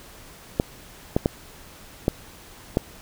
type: clicks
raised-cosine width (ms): 2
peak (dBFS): -5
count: 5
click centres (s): 0.599 / 1.165 / 1.259 / 2.081 / 2.771
effects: pink hiss -46 dBFS RMS until 3.01 s